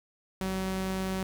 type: tone pair together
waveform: sawtooth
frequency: 49.59 / 189.2 Hz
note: G1 / F#3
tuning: +21 / +39 cents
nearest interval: octave + major seventh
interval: 2318 cents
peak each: -36 / -26 dBFS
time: 0.41-1.23 s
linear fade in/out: 0 ms
effects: 10-bit